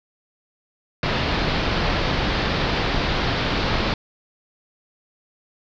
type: low-pass noise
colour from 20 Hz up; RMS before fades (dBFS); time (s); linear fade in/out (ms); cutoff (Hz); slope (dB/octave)
pink; -22; 1.03-3.94; 2; 4800; 48
effects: none